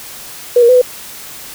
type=tone with pitch steps; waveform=sine; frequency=486.6 / 470.3 / 504 / 498.5 Hz; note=B4 / A#4 / B4 / B4; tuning=-26 / +15 / +35 / +16 cents; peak=-4 dBFS; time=0.56-0.816 s; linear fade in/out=5 ms; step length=64 ms; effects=white hiss -31 dBFS RMS until 1.54 s